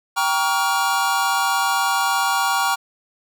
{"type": "chord", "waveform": "square", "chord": "G half-diminished seventh", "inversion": "none", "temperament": "just", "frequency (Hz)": [784, 940.8, 1128.9, 1411.2], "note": ["G5", "Bb5", "Db6", "F6"], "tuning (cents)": [0, 16, 31, 18], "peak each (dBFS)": -24, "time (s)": [0.16, 2.76], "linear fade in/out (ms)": 20, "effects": []}